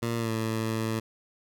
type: tone with pitch glide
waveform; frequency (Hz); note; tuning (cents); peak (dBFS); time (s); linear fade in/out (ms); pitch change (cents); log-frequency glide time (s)
15% pulse; 116.54 to 111.6; A#2 to A2; 0 to +25; -21; 0.02-1; 10; -75; 0.17-0.32
effects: none